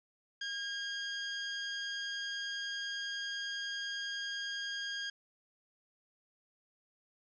20% pulse tone, 1622 Hz, G#6, 41 cents flat, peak -32 dBFS, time 0.41-5.1 s, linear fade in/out 5 ms, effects resampled to 16000 Hz + 11-bit

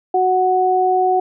sine tone pair together, 370 / 740 Hz, F#4 / F#5, 0 / 0 cents, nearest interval octave, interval 1200 cents, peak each -17 / -14 dBFS, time 0.14-1.2 s, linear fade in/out 5 ms, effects none

